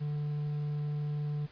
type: tone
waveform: triangle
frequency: 147.9 Hz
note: D3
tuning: 13 cents sharp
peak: -29 dBFS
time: 0-1.47 s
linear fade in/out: 20 ms
effects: pink hiss -58 dBFS RMS until 1.51 s + resampled to 11025 Hz